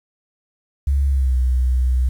sine tone with pitch glide, 69.3 to 63.18 Hz, C#2 to B1, 0 to +40 cents, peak -14 dBFS, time 0.87-2.09 s, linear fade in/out 5 ms, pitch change -160 cents, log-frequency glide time 1.07-1.36 s, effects 8-bit

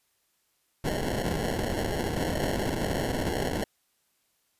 violet noise with sample-and-hold, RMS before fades -29 dBFS, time 0.84-3.64 s, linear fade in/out 2 ms, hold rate 1225 Hz, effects white hiss -72 dBFS RMS until 4.59 s + resampled to 32000 Hz

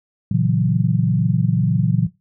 sine chord, F# dominant seventh, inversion first, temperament equal, 116.54 / 138.59 / 164.81 / 185 Hz, A#2 / C#3 / E3 / F#3, 0 / 0 / 0 / 0 cents, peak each -20 dBFS, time 0.31-2.07 s, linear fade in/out 5 ms, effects noise-tail reverb RT60 0.2 s tail -17 dB re dry

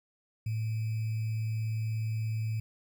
sine tone with sample-and-hold, 110.4 Hz, A2, 6 cents sharp, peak -29 dBFS, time 0.46-2.6 s, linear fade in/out 5 ms, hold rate 2450 Hz, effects none

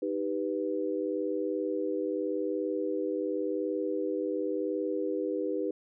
sine chord, Eb augmented, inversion none, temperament equal, 311.1 / 392 / 493.9 Hz, Eb4 / G4 / B4, 0 / 0 / 0 cents, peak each -33 dBFS, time 0.02-5.71 s, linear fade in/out 5 ms, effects none

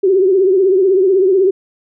sine tone with vibrato, 380 Hz, F#4, 46 cents sharp, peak -8 dBFS, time 0.03-1.51 s, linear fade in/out 10 ms, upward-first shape triangle, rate 16 Hz, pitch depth 110 cents each way, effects none

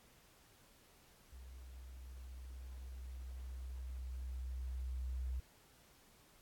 sine tone with level ramp, 63.4 Hz, B1, 46 cents sharp, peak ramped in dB -51 to -37 dBFS, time 1.32-5.4 s, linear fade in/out 5 ms, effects pink hiss -66 dBFS RMS until 6.41 s + AAC 64 kbps

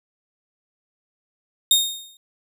sawtooth tone with exponential decay, 3693 Hz, A#7, 17 cents flat, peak -8 dBFS, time 1.71-2.17 s, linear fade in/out 2 ms, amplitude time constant 100 ms, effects none

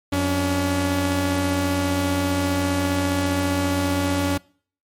sawtooth tone pair together, 89.5 / 283.5 Hz, F2 / C#4, +43 / +39 cents, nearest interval octave + minor sixth, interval 1996 cents, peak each -20 / -17 dBFS, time 0.12-4.38 s, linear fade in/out 10 ms, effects noise-tail reverb RT60 0.5 s tail -25 dB re dry + MP3 64 kbps

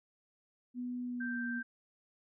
sine tone with pitch glide, 246.9 to 239.9 Hz, B3 to A#3, 0 to +50 cents, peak -36 dBFS, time 0.74-1.63 s, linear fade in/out 50 ms, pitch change -50 cents, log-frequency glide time 1.04-1.44 s
sine tone, 1568 Hz, G6, in tune, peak -38 dBFS, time 1.2-1.63 s, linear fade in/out 10 ms
effects none

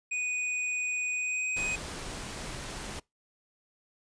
square tone with pitch glide, 2481 to 2508 Hz, D#7 to D#7, -6 to +13 cents, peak -30 dBFS, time 0.11-1.76 s, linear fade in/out 10 ms, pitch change +19 cents, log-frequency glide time 1.12-1.49 s
pink noise, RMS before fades -39 dBFS, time 1.56-3 s, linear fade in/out 10 ms
effects noise-tail reverb RT60 0.2 s tail -25 dB re dry + resampled to 22050 Hz

